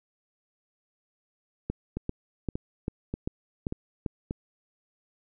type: two click trains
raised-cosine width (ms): 3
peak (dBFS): -18 / -16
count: 5 / 7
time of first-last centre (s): 1.97-4.309 / 1.7-4.062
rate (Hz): 1.71 / 2.54
effects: none